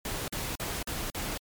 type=noise bursts; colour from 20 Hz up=pink; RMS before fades=-34 dBFS; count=5; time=0.05-1.376 s; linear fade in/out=2 ms; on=230 ms; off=44 ms; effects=MP3 96 kbps